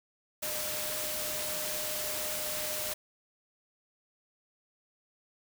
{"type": "tone in noise", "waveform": "sine", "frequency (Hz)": 610, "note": "D#5", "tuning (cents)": -34, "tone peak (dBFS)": -41, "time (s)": [0.42, 2.94], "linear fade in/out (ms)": 10, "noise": "white", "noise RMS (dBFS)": -35, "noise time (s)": [0.42, 2.94], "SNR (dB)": -9, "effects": []}